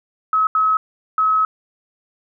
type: tone bursts at uneven times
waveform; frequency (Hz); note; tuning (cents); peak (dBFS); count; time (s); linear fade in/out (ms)
sine; 1283; E6; -47; -13; 3; 0.33-0.47 / 0.55-0.77 / 1.18-1.45; 2
effects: none